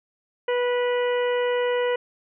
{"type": "harmonic tone", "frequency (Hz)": 490, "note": "B4", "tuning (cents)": -14, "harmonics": [1, 2, 3, 4, 5, 6], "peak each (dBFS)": [-21, -31, -35, -33, -40, -37], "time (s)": [0.48, 1.96], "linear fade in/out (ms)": 5, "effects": []}